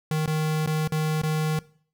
square tone with dropouts, 155.56 Hz, D#3, in tune, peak -23 dBFS, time 0.11-1.59 s, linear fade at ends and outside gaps 2 ms, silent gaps 0.26-0.276 / 0.662-0.673 / 0.876-0.921 / 1.217-1.234 s, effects noise-tail reverb RT60 0.5 s tail -20 dB re dry

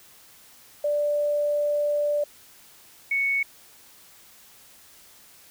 sine tone pair in turn, 587.3 / 2217 Hz, D5 / C#7, 0 / 0 cents, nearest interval octave + major seventh, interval 2300 cents, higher second, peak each -21 dBFS, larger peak neither, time 0.84-2.24 / 3.11-3.43 s, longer first, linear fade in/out 5 ms, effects white hiss -52 dBFS RMS until 5.5 s

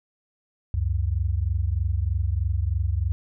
sine tone pair together, 69.3 / 92.5 Hz, C#2 / F#2, 0 / 0 cents, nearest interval perfect fourth, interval 500 cents, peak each -24 dBFS, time 0.74-3.12 s, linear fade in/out 0 ms, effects none

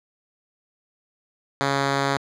5% pulse tone, 138.59 Hz, C#3, in tune, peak -9 dBFS, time 1.61-2.17 s, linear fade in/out 0 ms, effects low-pass 6000 Hz 12 dB/octave

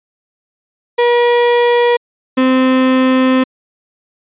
35% pulse tone pair in turn, 479.9 / 259 Hz, B4 / C4, -50 / -17 cents, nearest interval major seventh, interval 1067 cents, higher first, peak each -7 dBFS, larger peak neither, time 0.98-1.97 / 2.37-3.44 s, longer second, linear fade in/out 10 ms, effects resampled to 8000 Hz

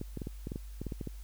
clicks, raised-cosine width 3 ms, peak -24 dBFS, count 12, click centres 0.014 / 0.173 / 0.218 / 0.271 / 0.471 / 0.519 / 0.559 / 0.816 / 0.867 / 0.922 / 1.012 / 1.073 s, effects added 50 Hz sine -42 dBFS peak until 1.23 s + white hiss -60 dBFS RMS until 1.23 s

